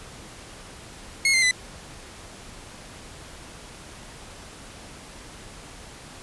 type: tone with pitch steps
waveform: sawtooth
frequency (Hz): 2169 / 2087 / 2007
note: C#7 / C7 / B6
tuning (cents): -38 / -5 / +27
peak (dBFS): -14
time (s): 1.25-1.511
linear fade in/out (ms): 2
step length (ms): 87
effects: pink hiss -43 dBFS RMS until 6.22 s + resampled to 24000 Hz